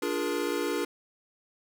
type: chord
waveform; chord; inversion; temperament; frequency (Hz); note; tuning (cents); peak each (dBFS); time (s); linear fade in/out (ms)
square; Bb dominant seventh; first; equal with one note detuned; 293.7 / 349.2 / 415.3 / 472.9; D4 / F4 / Ab4 / Bb4; 0 / 0 / 0 / +25; -34; 0.02-0.85; 5
effects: none